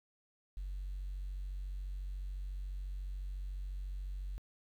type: tone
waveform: sine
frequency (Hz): 47.04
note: F#1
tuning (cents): +29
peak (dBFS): -37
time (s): 0.57-4.38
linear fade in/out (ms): 0
effects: tanh soft clip ceiling -34 dBFS + 11-bit